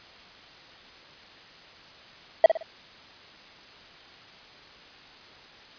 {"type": "tone with echo", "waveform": "triangle", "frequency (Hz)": 650, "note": "E5", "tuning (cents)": -24, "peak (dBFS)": -7, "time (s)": [2.44, 2.46], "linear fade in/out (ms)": 2, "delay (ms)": 56, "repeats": 3, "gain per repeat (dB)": -9, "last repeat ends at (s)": 2.628, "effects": ["white hiss -49 dBFS RMS until 5.78 s", "resampled to 11025 Hz"]}